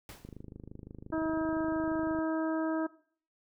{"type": "noise with exponential decay", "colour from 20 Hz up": "pink", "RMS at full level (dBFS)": -45, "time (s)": [0.09, 0.43], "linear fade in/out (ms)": 1, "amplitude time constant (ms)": 72}
{"type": "click train", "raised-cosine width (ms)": 3, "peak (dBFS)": -32, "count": 51, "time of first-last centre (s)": [0.25, 2.188], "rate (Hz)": 25.8}
{"type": "harmonic tone", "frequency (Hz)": 319.4, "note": "D#4", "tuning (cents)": 45, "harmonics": [1, 2, 3, 4, 5], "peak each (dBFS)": [-30, -36, -40, -42, -44], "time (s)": [1.12, 2.87], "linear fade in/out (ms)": 10}
{"effects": ["noise-tail reverb RT60 0.5 s tail -18 dB re dry"]}